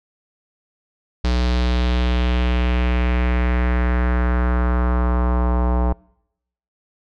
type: tone with low-pass filter sweep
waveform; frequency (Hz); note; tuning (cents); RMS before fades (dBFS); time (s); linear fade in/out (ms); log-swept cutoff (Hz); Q
square; 61.2; B1; -15; -18; 1.24-5.93; 5; 4600 to 890; 2.2
effects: noise-tail reverb RT60 0.8 s tail -26 dB re dry